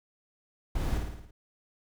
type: noise with echo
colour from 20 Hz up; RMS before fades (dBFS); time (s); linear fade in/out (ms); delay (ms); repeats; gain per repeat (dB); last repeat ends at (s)
brown; -29; 0.75-0.98; 5; 55; 6; -4; 1.31
effects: none